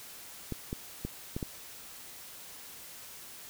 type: clicks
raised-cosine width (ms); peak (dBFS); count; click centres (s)
3; -21; 5; 0.523 / 0.729 / 1.05 / 1.365 / 1.428
effects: white hiss -48 dBFS RMS until 3.49 s